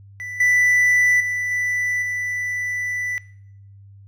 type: tone with level steps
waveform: triangle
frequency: 1981 Hz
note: B6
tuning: 5 cents sharp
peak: -27 / -12 / -20 / -18 / -21 dBFS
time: 0.2-3.18 s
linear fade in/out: 0 ms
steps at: 0.4 / 1.2 / 1.51 / 2.02 s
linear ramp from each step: 5 ms
effects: noise-tail reverb RT60 0.7 s tail -19 dB re dry + added 99 Hz sine -42 dBFS peak until 4.07 s